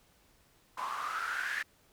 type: noise with band-pass filter sweep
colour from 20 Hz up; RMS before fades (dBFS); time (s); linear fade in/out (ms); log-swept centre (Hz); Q
white; -36; 0.77-1.63; 10; 1000 to 1800; 8.5
effects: pink hiss -66 dBFS RMS until 1.92 s